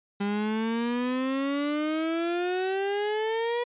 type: exponential sweep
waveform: 35% pulse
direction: up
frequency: 200 to 485.4 Hz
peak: -24 dBFS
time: 0.2-3.64 s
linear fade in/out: 10 ms
effects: resampled to 8000 Hz